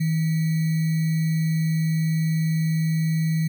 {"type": "tone with sample-and-hold", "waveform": "sine", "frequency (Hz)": 160.5, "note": "E3", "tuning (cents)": -46, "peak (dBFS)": -19, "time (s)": [0, 3.48], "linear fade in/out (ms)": 10, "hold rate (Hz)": 2100, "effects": []}